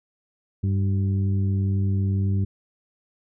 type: harmonic tone with a mistuned harmonic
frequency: 98 Hz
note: G2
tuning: in tune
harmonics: 1 / 2 / 3 / 4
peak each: -20 / -28 / -38 / -40 dBFS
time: 0.63-2.45 s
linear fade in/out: 10 ms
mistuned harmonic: 4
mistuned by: -45 cents
effects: none